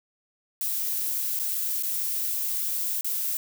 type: noise with dropouts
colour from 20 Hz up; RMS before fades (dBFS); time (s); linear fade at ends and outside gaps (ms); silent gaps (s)
violet; -28; 0.61-3.37; 1; 1.391-1.397 / 1.548-1.551 / 1.825-1.833 / 3.01-3.045
effects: none